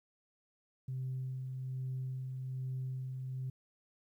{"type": "tone with tremolo", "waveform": "sine", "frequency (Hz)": 130, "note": "C3", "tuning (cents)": -11, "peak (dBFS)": -34, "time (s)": [0.88, 3.5], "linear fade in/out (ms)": 5, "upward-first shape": "sine", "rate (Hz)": 1.2, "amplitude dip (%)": 35, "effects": ["tanh soft clip ceiling -32 dBFS", "12-bit"]}